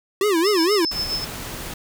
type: tone with vibrato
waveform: square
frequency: 370 Hz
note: F#4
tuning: in tune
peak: -17 dBFS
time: 0.21-0.85 s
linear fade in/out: 2 ms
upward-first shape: sine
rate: 4.3 Hz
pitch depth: 240 cents each way
type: tone with tremolo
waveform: sine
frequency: 5250 Hz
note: E8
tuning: 8 cents flat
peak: -20 dBFS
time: 0.44-1.25 s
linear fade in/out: 10 ms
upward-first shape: triangle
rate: 7.5 Hz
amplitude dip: 70%
type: noise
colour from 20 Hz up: pink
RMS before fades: -32 dBFS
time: 0.91-1.74 s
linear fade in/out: 5 ms
effects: none